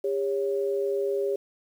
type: tone pair together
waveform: sine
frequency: 402.3 / 554.4 Hz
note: G4 / C#5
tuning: +45 / 0 cents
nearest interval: tritone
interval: 555 cents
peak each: -25 / -30 dBFS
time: 0.04-1.36 s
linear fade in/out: 5 ms
effects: 9-bit